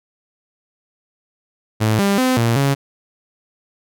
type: tone with pitch steps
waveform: sawtooth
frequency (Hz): 109.2 / 199.2 / 256.7 / 116.3 / 138.8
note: A2 / G3 / C4 / A#2 / C#3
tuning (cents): -13 / +28 / -33 / -4 / +3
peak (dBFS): -10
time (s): 1.8-2.75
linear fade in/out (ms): 20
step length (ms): 190
effects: none